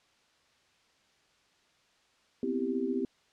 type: chord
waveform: sine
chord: C major seventh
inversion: third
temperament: equal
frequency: 246.9 / 261.6 / 329.6 / 392 Hz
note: B3 / C4 / E4 / G4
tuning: 0 / 0 / 0 / 0 cents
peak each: -35 / -33 / -37 / -33 dBFS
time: 2.43-3.05 s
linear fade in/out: 2 ms
effects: white hiss -67 dBFS RMS until 3.32 s + low-pass 5000 Hz 12 dB/octave